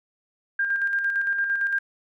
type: tone with tremolo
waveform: sine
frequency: 1601 Hz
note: G6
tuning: 36 cents sharp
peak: -20 dBFS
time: 0.59-1.79 s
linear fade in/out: 5 ms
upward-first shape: square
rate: 8.8 Hz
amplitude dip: 40%
effects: none